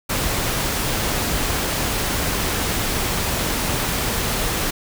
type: noise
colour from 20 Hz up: pink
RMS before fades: -22 dBFS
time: 0.09-4.71 s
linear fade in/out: 10 ms
effects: none